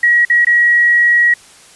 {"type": "tone with dropouts", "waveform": "sine", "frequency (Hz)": 1909, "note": "A#6", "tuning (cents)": 41, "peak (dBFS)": -7, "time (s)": [0.03, 1.34], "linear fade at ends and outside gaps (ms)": 5, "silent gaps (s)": [[0.251, 0.299], [0.449, 0.468]], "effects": ["white hiss -42 dBFS RMS until 1.75 s", "resampled to 24000 Hz"]}